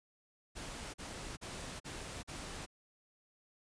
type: noise bursts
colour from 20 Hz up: pink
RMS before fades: -45 dBFS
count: 5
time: 0.55-2.664 s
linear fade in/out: 20 ms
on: 390 ms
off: 41 ms
effects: resampled to 22050 Hz